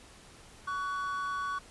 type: tone pair together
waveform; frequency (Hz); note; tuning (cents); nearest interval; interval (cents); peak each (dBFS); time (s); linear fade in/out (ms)
triangle; 1127.9 / 1484; C#6 / F#6; +30 / +5; perfect fourth; 475; -31 / -36; 0.67-1.59; 10
effects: pink hiss -54 dBFS RMS until 1.7 s + resampled to 24000 Hz